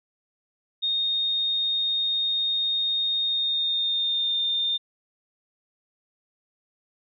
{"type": "tone with pitch glide", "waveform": "sine", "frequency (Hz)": [3696, 3620], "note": ["A#7", "A7"], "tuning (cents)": [-16, 48], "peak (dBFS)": -22, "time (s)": [0.82, 4.78], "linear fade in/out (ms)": 20, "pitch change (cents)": -36, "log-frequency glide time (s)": [3.22, 4.4], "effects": []}